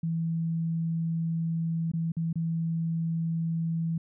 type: tone with dropouts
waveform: sine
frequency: 164.6 Hz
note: E3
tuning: 2 cents flat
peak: -26 dBFS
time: 0.03-3.98 s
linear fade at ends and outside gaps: 5 ms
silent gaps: 1.917-1.935 / 2.12-2.167 / 2.329-2.356 s
effects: none